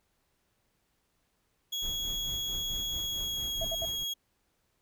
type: tone with pitch glide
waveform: 35% pulse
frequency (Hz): 3332 to 3303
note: G#7 to G#7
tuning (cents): +5 to -10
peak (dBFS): -30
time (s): 1.72-4.14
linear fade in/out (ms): 10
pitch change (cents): -15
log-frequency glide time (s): 2.92-3.62
type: noise with tremolo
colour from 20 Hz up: brown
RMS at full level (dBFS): -40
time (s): 1.82-4.04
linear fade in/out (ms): 5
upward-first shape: sine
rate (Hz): 4.5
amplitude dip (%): 60
type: tone bursts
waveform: sine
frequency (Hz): 659.3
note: E5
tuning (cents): 0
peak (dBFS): -33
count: 3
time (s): 3.61-3.854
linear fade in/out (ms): 5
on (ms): 38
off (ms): 65
effects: pink hiss -75 dBFS RMS until 4.81 s